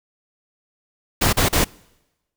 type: noise bursts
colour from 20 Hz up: pink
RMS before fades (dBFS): -17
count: 3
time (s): 1.21-1.646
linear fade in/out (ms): 10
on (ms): 120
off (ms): 38
effects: noise-tail reverb RT60 1.0 s tail -25 dB re dry